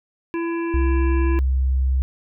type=harmonic tone; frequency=335.8 Hz; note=E4; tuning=32 cents sharp; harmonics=1 / 3 / 5 / 7 / 8; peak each=-22 / -32 / -36 / -39 / -40 dBFS; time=0.34-1.39 s; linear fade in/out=0 ms
type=tone; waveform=sine; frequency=65.41 Hz; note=C2; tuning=in tune; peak=-16 dBFS; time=0.74-2.02 s; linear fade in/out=0 ms
effects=none